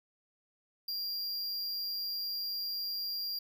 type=tone with amplitude modulation; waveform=square; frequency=4764 Hz; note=D8; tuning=24 cents sharp; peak=-33 dBFS; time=0.88-3.39 s; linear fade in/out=5 ms; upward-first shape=sine; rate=191 Hz; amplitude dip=35%; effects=none